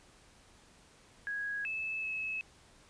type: tone with pitch steps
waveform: sine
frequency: 1655 / 2614 / 2588 Hz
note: G#6 / E7 / E7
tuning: -6 / -15 / -32 cents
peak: -34 dBFS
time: 1.27-2.41 s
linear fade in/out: 0 ms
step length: 380 ms
effects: pink hiss -61 dBFS RMS until 2.89 s + resampled to 22050 Hz